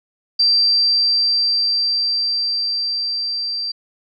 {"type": "tone with level ramp", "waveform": "sine", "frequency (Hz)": 4699, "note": "D8", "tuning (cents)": 0, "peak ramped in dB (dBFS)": [-11, -21], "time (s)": [0.39, 3.72], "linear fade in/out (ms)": 10, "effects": []}